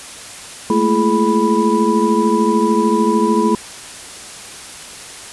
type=tone cluster; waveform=sine; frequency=214.1 / 227.5 / 338.4 / 423.2 / 987 Hz; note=A3 / A#3 / E4 / G#4 / B5; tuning=-47 / -42 / +45 / +33 / -1 cents; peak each=-18 dBFS; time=0.7-3.55 s; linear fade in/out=2 ms; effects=white hiss -33 dBFS RMS until 5.32 s + resampled to 24000 Hz

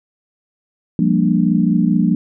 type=chord; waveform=sine; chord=G minor seventh; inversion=third; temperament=equal with one note detuned; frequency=174.61 / 199.31 / 233.1 / 293.7 Hz; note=F3 / G3 / Bb3 / D4; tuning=0 / +29 / 0 / 0 cents; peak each=-16 / -17 / -17 / -20 dBFS; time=0.99-2.15 s; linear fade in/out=2 ms; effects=none

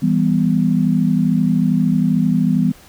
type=chord; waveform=sine; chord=E minor; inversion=none; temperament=just; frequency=164.81 / 197.78 / 247.2 Hz; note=E3 / G3 / B3; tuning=0 / +16 / +2 cents; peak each=-17 dBFS; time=0.02-2.72 s; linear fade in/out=10 ms; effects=pink hiss -45 dBFS RMS until 2.88 s

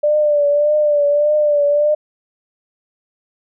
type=tone with vibrato; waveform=sine; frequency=590 Hz; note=D5; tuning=8 cents sharp; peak=-11 dBFS; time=0.03-1.95 s; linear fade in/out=10 ms; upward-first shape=triangle; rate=1.7 Hz; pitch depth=49 cents each way; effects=none

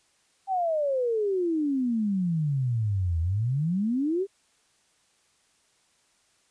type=exponential two-way sweep; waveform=sine; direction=down then up; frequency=790 to 80.1 to 408.1 Hz; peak=-23 dBFS; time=0.47-4.27 s; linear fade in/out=50 ms; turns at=3.2 s; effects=white hiss -66 dBFS RMS until 6.5 s + resampled to 22050 Hz

